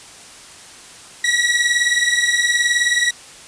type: beating tone pair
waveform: sawtooth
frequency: 1915 / 1934 Hz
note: A#6 / B6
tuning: +46 / -37 cents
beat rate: 19 Hz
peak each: -14 dBFS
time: 1.24-3.11 s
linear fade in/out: 5 ms
effects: white hiss -40 dBFS RMS until 3.47 s + resampled to 22050 Hz